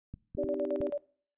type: clicks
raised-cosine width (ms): 5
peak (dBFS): -29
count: 4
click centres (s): 0.14 / 0.35 / 0.442 / 0.806
type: chord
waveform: sine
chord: C minor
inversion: none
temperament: equal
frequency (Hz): 261.6 / 311.1 / 392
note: C4 / Eb4 / G4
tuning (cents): 0 / 0 / 0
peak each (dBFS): -39 / -38 / -35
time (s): 0.37-0.9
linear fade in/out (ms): 5
type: tone with tremolo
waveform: sine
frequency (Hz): 579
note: D5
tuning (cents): -25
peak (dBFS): -29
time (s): 0.38-0.98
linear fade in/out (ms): 10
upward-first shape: square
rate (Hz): 9.2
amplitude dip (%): 80
effects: noise-tail reverb RT60 0.5 s tail -22 dB re dry + resampled to 8000 Hz